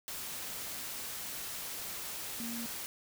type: tone in noise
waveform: sine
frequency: 233.1 Hz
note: A#3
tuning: in tune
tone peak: -39 dBFS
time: 2.4-2.66 s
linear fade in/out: 0 ms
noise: white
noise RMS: -41 dBFS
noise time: 0.08-2.86 s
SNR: -1 dB
effects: none